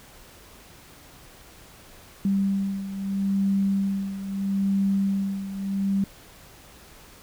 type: beating tone pair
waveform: sine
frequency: 196 / 196.77 Hz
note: G3 / G3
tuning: 0 / +7 cents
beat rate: 0.77 Hz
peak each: -23 / -28 dBFS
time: 2.25-6.04 s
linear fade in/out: 2 ms
effects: pink hiss -49 dBFS RMS until 7.22 s